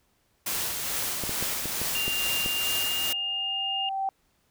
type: noise with tremolo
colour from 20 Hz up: white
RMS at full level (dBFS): -29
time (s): 0.46-3.13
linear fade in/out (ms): 5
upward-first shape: sine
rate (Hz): 2.3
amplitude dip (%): 30
type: clicks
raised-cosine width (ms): 2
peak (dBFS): -20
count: 7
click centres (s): 1.237 / 1.294 / 1.426 / 1.657 / 1.816 / 2.08 / 2.461
type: tone with pitch glide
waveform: sine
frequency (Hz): 2794 to 2825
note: F7 to F7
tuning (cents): 0 to +19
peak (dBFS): -27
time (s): 1.95-3.89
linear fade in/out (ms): 2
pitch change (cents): +19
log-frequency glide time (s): 2.37-3.06
type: tone with exponential growth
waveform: sine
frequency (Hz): 776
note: G5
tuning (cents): -18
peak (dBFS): -24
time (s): 2.43-4.09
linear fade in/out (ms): 1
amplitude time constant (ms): 360
effects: pink hiss -69 dBFS RMS until 4.5 s